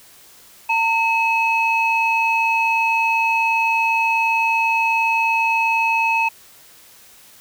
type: tone pair together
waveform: sine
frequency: 909.3 / 2572 Hz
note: A#5 / E7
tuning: -43 / -43 cents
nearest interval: octave + tritone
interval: 1800 cents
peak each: -17 / -17 dBFS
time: 0.69-6.29 s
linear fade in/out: 10 ms
effects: tanh soft clip ceiling -9 dBFS + white hiss -47 dBFS RMS until 7.4 s